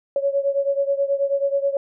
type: beating tone pair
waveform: sine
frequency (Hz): 554 / 563.3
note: C#5 / C#5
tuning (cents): -1 / +28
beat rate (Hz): 9.3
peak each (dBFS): -20 / -23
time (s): 0.16-1.77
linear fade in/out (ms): 2
effects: none